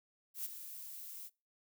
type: noise with ADSR envelope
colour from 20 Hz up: violet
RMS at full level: -38 dBFS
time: 0.34-1.3 s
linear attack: 110 ms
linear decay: 20 ms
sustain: -10 dB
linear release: 40 ms
effects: noise-tail reverb RT60 0.3 s tail -24 dB re dry